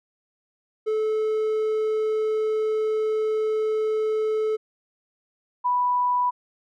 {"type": "tone pair in turn", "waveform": ["triangle", "sine"], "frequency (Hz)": [434, 986.5], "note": ["A4", "B5"], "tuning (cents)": [-24, -2], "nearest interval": "octave + major second", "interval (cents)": 1422, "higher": "second", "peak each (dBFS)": -19, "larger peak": "neither", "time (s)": [[0.86, 4.57], [5.64, 6.31]], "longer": "first", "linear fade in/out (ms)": 20, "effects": []}